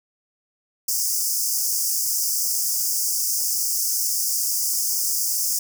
pink high-pass noise, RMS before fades -23 dBFS, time 0.88-5.59 s, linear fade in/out 5 ms, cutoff 5000 Hz, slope 96 dB/octave, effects none

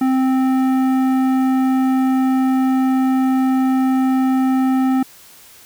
sine tone with tanh clipping, 261.6 Hz, C4, in tune, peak -15 dBFS, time 0.01-5.03 s, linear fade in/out 5 ms, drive 13 dB, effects white hiss -44 dBFS RMS until 5.65 s

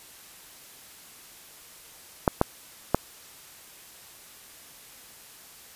clicks, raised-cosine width 1 ms, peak -4 dBFS, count 3, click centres 2.278 / 2.414 / 2.946 s, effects white hiss -49 dBFS RMS until 5.75 s + resampled to 32000 Hz

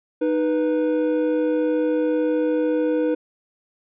triangle tone pair together, 309.3 / 491 Hz, D#4 / B4, -10 / -10 cents, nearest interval minor sixth, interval 800 cents, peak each -19 dBFS, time 0.21-3.15 s, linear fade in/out 10 ms, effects resampled to 8000 Hz

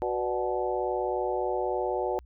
harmonic tone with a mistuned harmonic, 123.47 Hz, B2, in tune, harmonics 3 / 4 / 5 / 6 / 7, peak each -31 / -32 / -33 / -34 / -34 dBFS, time 0.02-2.19 s, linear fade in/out 0 ms, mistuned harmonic 5, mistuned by -70 cents, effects added 60 Hz sine -49 dBFS peak until 2.25 s

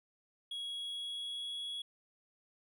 triangle tone with pitch glide, 3322 to 3349 Hz, G#7 to G#7, 0 to +14 cents, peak -37 dBFS, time 0.51-1.82 s, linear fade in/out 5 ms, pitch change +14 cents, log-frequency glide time 0.63-1.58 s, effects none

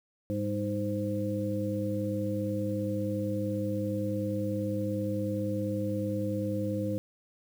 harmonic tone with a mistuned harmonic, 103.83 Hz, G#2, in tune, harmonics 1 / 2 / 3 / 5, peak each -34 / -34 / -34 / -34 dBFS, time 0.3-6.98 s, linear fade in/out 0 ms, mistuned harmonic 2, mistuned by -56 cents, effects 9-bit

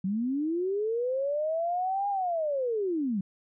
sine linear two-way sweep, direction up then down, 181.2 to 817 to 181.2 Hz, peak -26 dBFS, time 0.04-3.21 s, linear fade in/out 5 ms, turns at 2.09 s, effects none

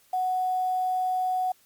sine tone with quantisation, 740 Hz, F#5, in tune, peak -23 dBFS, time 0.13-1.52 s, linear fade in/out 5 ms, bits 8, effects white hiss -61 dBFS RMS until 1.65 s + MP3 96 kbps

